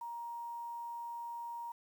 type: tone with quantisation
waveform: sine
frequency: 940 Hz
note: A#5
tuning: 14 cents sharp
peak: -40 dBFS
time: 0.01-1.72 s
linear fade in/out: 5 ms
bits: 10
effects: none